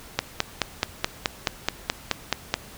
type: click train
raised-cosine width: 0.2 ms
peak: -3 dBFS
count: 12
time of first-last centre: 0.19-2.54 s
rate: 4.68 Hz
effects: pink hiss -45 dBFS RMS until 2.77 s